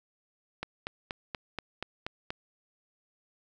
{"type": "click train", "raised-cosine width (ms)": 0.3, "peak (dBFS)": -18, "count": 8, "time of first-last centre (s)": [0.63, 2.305], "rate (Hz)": 4.18, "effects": []}